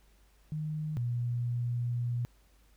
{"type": "tone pair in turn", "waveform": "sine", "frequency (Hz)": [153.8, 120.53], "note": ["D#3", "B2"], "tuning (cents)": [-20, -42], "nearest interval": "major third", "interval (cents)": 422, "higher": "first", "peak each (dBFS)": [-32, -29], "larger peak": "second", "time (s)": [[0.52, 0.97], [0.97, 2.25]], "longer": "second", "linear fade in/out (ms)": 0, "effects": ["added 50 Hz sine -61 dBFS peak until 2.76 s", "pink hiss -68 dBFS RMS until 2.76 s"]}